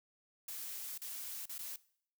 blue noise with dropouts, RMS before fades -44 dBFS, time 0.48-1.76 s, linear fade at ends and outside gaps 2 ms, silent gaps 0.977-1.017 / 1.456-1.494 / 1.581-1.591 s, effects noise-tail reverb RT60 0.6 s tail -20 dB re dry

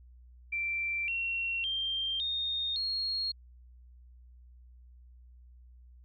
sine tone with pitch steps, 2349 / 2730 / 3172 / 3686 / 4283 Hz, D7 / F7 / G7 / A#7 / C8, 0 / -40 / +20 / -20 / +40 cents, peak -30 dBFS, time 0.52-3.32 s, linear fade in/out 10 ms, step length 560 ms, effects added 61 Hz sine -52 dBFS peak until 6.04 s

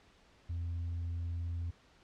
sine tone with tanh clipping, 85.2 Hz, F2, 42 cents flat, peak -35 dBFS, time 0.49-1.71 s, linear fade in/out 10 ms, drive 1 dB, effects pink hiss -64 dBFS RMS until 2.03 s + low-pass 5000 Hz 12 dB/octave

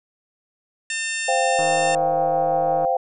harmonic tone, 900 Hz, A5, 39 cents sharp, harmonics 2 / 3 / 4 / 5 / 6 / 7 / 8 / 9 / 10, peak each -28 / -28 / -35 / -40 / -37 / -41 / -33 / -33 / -37 dBFS, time 0.9-1.95 s, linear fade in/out 2 ms
sine chord, C suspended fourth, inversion none, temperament equal, 523.3 / 698.5 / 784 Hz, C5 / F5 / G5, 0 / 0 / 0 cents, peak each -22 dBFS, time 1.28-2.97 s, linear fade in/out 5 ms
click train, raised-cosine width 1 ms, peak -19 dBFS, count 200, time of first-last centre 1.59-2.849 s, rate 158 Hz
effects none

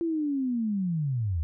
sine linear sweep, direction down, 341.1 to 73.2 Hz, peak -25 dBFS, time 0.01-1.43 s, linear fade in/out 0 ms, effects none

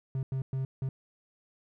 triangle tone bursts at uneven times, 132.6 Hz, C3, 23 cents sharp, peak -27 dBFS, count 4, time 0.15-0.23 / 0.32-0.42 / 0.53-0.65 / 0.82-0.89 s, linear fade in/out 2 ms, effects none

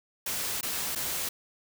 white noise with dropouts, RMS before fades -32 dBFS, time 0.26-1.29 s, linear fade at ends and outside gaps 5 ms, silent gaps 0.611-0.629 / 0.951-0.957 s, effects none

